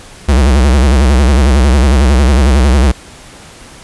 square tone with vibrato, 66.9 Hz, C2, 39 cents sharp, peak -6 dBFS, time 0.28-2.92 s, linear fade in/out 10 ms, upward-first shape sine, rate 11 Hz, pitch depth 170 cents each way, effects pink hiss -35 dBFS RMS until 3.83 s + resampled to 24000 Hz

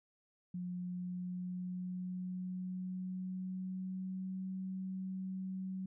sine tone with pitch glide, 179.1 to 188.33 Hz, F3 to F#3, +44 to +31 cents, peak -38 dBFS, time 0.54-5.86 s, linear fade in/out 5 ms, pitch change +87 cents, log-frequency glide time 0.73-4.47 s, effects none

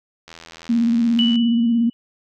click train, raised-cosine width 0.2 ms, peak -21 dBFS, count 90, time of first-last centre 0.28-1.356 s, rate 82.7 Hz
sine tone with vibrato, 233.1 Hz, A#3, in tune, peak -14 dBFS, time 0.69-1.9 s, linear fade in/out 10 ms, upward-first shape square, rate 17 Hz, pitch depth 34 cents each way
sine tone with exponential decay, 2960 Hz, F#7, in tune, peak -16 dBFS, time 1.19-1.93 s, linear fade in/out 0 ms, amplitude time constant 160 ms
effects none

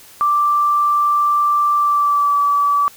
sine tone with pitch glide, 1174.7 to 1150.5 Hz, D6 to D6, 0 to -36 cents, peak -12 dBFS, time 0.21-2.88 s, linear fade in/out 0 ms, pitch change -36 cents, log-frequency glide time 1.76-2.39 s, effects white hiss -43 dBFS RMS until 2.96 s

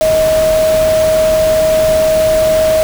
sine tone in noise, 631 Hz, D#5, 24 cents sharp, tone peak -8 dBFS, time 0.01-2.83 s, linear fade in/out 0 ms, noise pink, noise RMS -21 dBFS, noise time 0.01-2.83 s, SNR +10 dB, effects none

